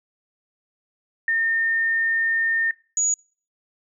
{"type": "tone pair in turn", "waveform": "sine", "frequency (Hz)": [1820, 6810], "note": ["A#6", "G#8"], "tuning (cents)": [-42, 42], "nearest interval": "octave + major seventh", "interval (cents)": 2284, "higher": "second", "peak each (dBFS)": -18, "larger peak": "neither", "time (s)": [[1.28, 2.71], [2.97, 3.14]], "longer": "first", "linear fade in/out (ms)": 2, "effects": ["noise-tail reverb RT60 0.4 s tail -24 dB re dry"]}